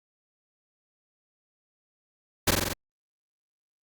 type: noise with echo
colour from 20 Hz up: pink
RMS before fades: -20 dBFS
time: 2.47-2.51 s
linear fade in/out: 10 ms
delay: 45 ms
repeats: 5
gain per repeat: -2 dB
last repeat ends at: 2.735 s
effects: Opus 48 kbps